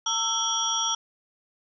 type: tone cluster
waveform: sine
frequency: 904 / 1330 / 3127 / 3348 / 5720 Hz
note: A5 / E6 / G7 / G#7 / F8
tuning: +47 / +15 / -5 / +13 / +41 cents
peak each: -32 / -31 / -33 / -28 / -28 dBFS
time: 0.06-0.95 s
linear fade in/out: 5 ms
effects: none